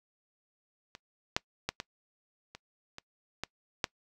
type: clicks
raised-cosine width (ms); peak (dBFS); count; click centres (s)
0.2; -27 / -9 / -13 / -18 / -27 / -25 / -16 / -10; 8; 0.951 / 1.365 / 1.69 / 1.801 / 2.55 / 2.984 / 3.436 / 3.842
effects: noise-tail reverb RT60 0.1 s tail -24 dB re dry